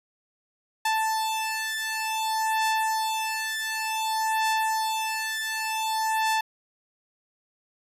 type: beating tone pair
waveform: sawtooth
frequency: 880 / 880.55 Hz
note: A5 / A5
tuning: 0 / +1 cents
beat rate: 0.55 Hz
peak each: -24 / -24 dBFS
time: 0.85-6.41 s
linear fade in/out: 5 ms
effects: resampled to 32000 Hz